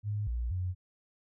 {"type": "tone with pitch steps", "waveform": "sine", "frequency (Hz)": [104.2, 59.2, 91.1], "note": ["G#2", "A#1", "F#2"], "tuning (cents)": [6, 27, -26], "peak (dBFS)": -30, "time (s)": [0.03, 0.75], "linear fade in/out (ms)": 50, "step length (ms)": 240, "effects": []}